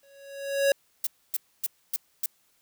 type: tone with exponential growth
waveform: square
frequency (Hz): 555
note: C#5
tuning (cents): +2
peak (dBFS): -18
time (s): 0.03-0.72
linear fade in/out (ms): 2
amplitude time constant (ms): 150
type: noise bursts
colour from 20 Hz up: violet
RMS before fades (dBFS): -27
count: 5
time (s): 1.04-2.26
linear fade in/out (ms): 2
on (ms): 28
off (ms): 270
effects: white hiss -67 dBFS RMS until 2.61 s